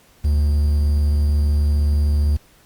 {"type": "tone with quantisation", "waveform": "triangle", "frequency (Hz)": 73.42, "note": "D2", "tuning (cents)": 0, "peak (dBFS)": -12, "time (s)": [0.24, 2.37], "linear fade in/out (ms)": 10, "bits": 7, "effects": ["pink hiss -53 dBFS RMS until 2.65 s", "Opus 48 kbps"]}